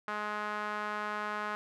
sawtooth tone with band-pass filter, 210 Hz, G#3, 19 cents sharp, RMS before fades -36 dBFS, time 0.08-1.55 s, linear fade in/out 0 ms, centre 1300 Hz, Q 2.2, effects none

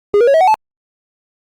triangle tone with pitch steps, 410 / 476.4 / 553.6 / 643.4 / 747.6 / 868.8 Hz, G#4 / A#4 / C#5 / E5 / F#5 / A5, -22 / +38 / -2 / -42 / +18 / -22 cents, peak -5 dBFS, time 0.14-0.542 s, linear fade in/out 0 ms, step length 67 ms, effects Opus 48 kbps

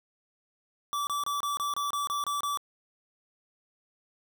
square tone bursts, 1157 Hz, D6, 26 cents flat, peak -29 dBFS, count 10, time 0.93-2.573 s, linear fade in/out 0 ms, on 140 ms, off 27 ms, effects none

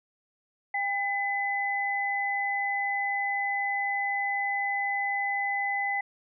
sine tone pair together, 801.5 / 2012 Hz, G5 / B6, +38 / +32 cents, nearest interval octave + major third, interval 1594 cents, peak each -30 / -28 dBFS, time 0.74-6.01 s, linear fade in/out 5 ms, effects none

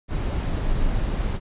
brown noise, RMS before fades -23 dBFS, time 0.08-1.4 s, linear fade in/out 50 ms, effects resampled to 8000 Hz

